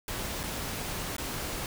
pink noise with dropouts, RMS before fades -35 dBFS, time 0.08-1.66 s, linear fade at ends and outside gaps 1 ms, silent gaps 0.432-0.436 / 1.166-1.182 s, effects none

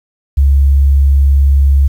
sine tone, 69.3 Hz, C#2, in tune, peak -5 dBFS, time 0.37-1.88 s, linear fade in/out 10 ms, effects 7-bit

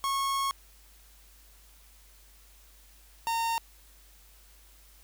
45% pulse tone pair in turn, 1095 / 916.5 Hz, C#6 / A#5, -22 / -30 cents, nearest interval minor third, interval 308 cents, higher first, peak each -27 dBFS, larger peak neither, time 0.04-0.51 / 3.27-3.58 s, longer first, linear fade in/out 0 ms, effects added 50 Hz sine -56 dBFS peak until 5.03 s + white hiss -59 dBFS RMS until 5.03 s

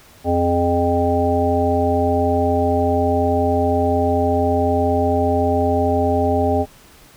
harmonic tone with a mistuned harmonic, 87.31 Hz, F2, in tune, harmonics 1 / 3 / 5 / 7 / 9, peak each -21 / -21 / -21 / -21 / -21 dBFS, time 0.24-6.66 s, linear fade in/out 50 ms, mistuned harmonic 5, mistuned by -64 cents, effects pink hiss -47 dBFS RMS until 7.16 s

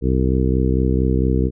harmonic tone, 64.4 Hz, C2, 27 cents flat, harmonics 1 / 2 / 3 / 4 / 5 / 6 / 7, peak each -18 / -21 / -23 / -24 / -25 / -26 / -26 dBFS, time 0.01-1.51 s, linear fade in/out 50 ms, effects none

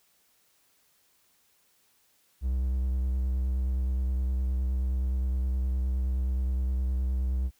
triangle tone with vibrato, 64.1 Hz, C2, 35 cents flat, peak -23 dBFS, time 2.41-7.51 s, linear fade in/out 50 ms, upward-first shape triangle, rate 9.6 Hz, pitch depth 37 cents each way, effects white hiss -67 dBFS RMS until 7.59 s

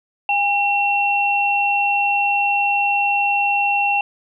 sine tone pair together, 808.7 / 2720 Hz, G#5 / F7, -46 / -46 cents, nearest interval octave + major sixth, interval 2100 cents, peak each -18 dBFS, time 0.29-4.01 s, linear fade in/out 2 ms, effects none

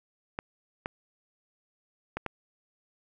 clicks, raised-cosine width 0.5 ms, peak -17 dBFS, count 4, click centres 0.389 / 0.859 / 2.17 / 2.263 s, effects none

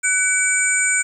sine tone cluster, 1500 / 2285 / 7090 / 8300 Hz, F#6 / D7 / A8 / C9, +23 / -48 / +12 / -15 cents, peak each -21 dBFS, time 0.03-1.03 s, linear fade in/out 20 ms, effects 8-bit

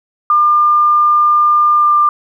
sine tone with pitch glide, 1200 to 1192.4 Hz, D6 to D6, +37 to +26 cents, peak -7 dBFS, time 0.3-2.09 s, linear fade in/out 2 ms, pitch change -11 cents, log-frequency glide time 1.76-1.96 s, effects 8-bit

